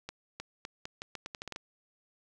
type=accelerating click train; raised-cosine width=0.2 ms; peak=-22 dBFS; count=12; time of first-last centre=0.09-1.561 s; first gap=310 ms; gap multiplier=0.81; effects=none